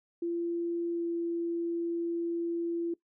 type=tone with pitch glide; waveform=sine; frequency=341.2 to 339 Hz; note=F4 to E4; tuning=-40 to +49 cents; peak=-29 dBFS; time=0.22-2.94 s; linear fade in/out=5 ms; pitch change=-11 cents; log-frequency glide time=0.92-1.04 s; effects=noise-tail reverb RT60 0.1 s tail -20 dB re dry